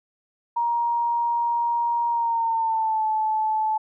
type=tone with pitch glide; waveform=sine; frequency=942 to 868.8 Hz; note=A#5 to A5; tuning=+18 to -22 cents; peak=-20 dBFS; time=0.56-3.78 s; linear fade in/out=10 ms; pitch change=-140 cents; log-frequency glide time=2.1-3.05 s; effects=none